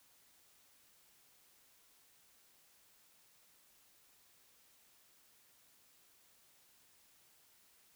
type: silence
effects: white hiss -68 dBFS RMS until 7.95 s